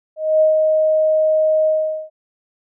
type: tone with ADSR envelope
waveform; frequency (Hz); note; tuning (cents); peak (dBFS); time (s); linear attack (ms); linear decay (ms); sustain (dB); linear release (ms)
sine; 625; D#5; +8; -9; 0.16-2.1; 250; 130; -3; 430
effects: none